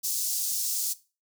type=high-pass noise; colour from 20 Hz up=pink; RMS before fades=-29 dBFS; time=0.03-0.94 s; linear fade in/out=20 ms; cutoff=5400 Hz; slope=24 dB/octave; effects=noise-tail reverb RT60 0.3 s tail -17 dB re dry